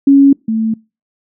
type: tone pair in turn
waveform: sine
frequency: 277.2 / 221.9 Hz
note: C#4 / A3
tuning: 0 / +15 cents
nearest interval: major third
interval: 385 cents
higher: first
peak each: -3 / -12 dBFS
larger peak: first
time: 0.07-0.33 / 0.48-0.74 s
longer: neither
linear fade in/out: 5 ms
effects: noise-tail reverb RT60 0.3 s tail -26 dB re dry